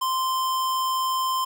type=tone; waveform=square; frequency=1041 Hz; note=C6; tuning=9 cents flat; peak=-23 dBFS; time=0.01-1.45 s; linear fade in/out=10 ms; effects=9-bit